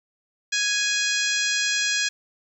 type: harmonic tone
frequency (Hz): 830.6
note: G#5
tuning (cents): 0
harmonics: 2 / 3 / 4 / 5 / 6 / 7 / 8 / 9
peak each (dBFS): -26 / -28 / -29 / -30 / -31 / -31 / -32 / -33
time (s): 0.52-2.09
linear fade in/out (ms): 10
effects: 9-bit